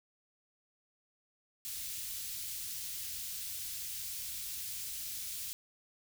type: band-stop noise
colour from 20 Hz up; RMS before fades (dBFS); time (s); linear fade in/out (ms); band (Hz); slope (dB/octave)
white; -41; 1.65-5.53; 0; 100 to 3200; 12
effects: none